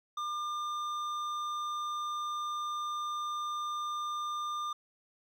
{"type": "tone with hard clipping", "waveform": "sine", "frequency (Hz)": 1200, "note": "D6", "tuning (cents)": 37, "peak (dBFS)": -35, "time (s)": [0.17, 4.73], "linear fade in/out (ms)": 5, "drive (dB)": 9, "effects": []}